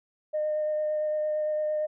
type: tone with vibrato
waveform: sine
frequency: 610 Hz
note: D#5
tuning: 34 cents flat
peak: -24 dBFS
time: 0.33-1.87 s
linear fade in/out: 20 ms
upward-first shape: sine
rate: 8.8 Hz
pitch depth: 10 cents each way
effects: tanh soft clip ceiling -21 dBFS